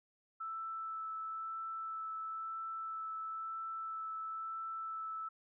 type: tone with vibrato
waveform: sine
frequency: 1318.5 Hz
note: E6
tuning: in tune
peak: -39 dBFS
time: 0.4-5.29 s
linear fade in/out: 10 ms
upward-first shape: sine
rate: 1 Hz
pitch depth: 9 cents each way
effects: none